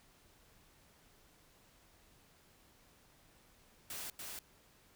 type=noise with echo; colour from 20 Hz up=white; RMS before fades=-44 dBFS; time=3.9-4.1 s; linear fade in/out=2 ms; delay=290 ms; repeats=1; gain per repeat=-2 dB; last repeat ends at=4.39 s; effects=pink hiss -66 dBFS RMS until 4.95 s